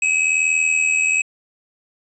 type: tone with amplitude modulation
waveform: square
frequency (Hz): 2550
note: D#7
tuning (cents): +42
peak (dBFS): -13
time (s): 0.02-1.22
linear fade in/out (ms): 5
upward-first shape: sine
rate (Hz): 81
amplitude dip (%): 65
effects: resampled to 22050 Hz + 8-bit